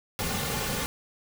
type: noise with comb filter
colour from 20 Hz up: pink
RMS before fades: -30 dBFS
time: 0.19-0.86 s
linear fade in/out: 0 ms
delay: 3.1 ms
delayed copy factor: -0.65
effects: none